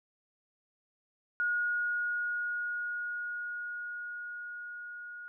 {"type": "tone with level ramp", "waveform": "sine", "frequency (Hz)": 1442, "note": "F#6", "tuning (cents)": -45, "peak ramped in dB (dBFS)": [-27, -42], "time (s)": [1.4, 5.28], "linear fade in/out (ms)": 0, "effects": []}